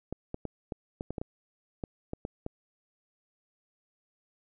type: clicks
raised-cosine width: 2 ms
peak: -21 dBFS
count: 12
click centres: 0.126 / 0.344 / 0.453 / 0.722 / 1.009 / 1.106 / 1.182 / 1.215 / 1.838 / 2.134 / 2.251 / 2.464 s
effects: none